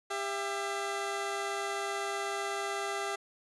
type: tone pair together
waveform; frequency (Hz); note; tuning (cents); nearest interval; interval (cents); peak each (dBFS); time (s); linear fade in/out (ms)
15% pulse; 398.8 / 670; G4 / E5; +30 / +28; major sixth; 898; -28 / -31; 0.1-3.16; 10
effects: resampled to 24000 Hz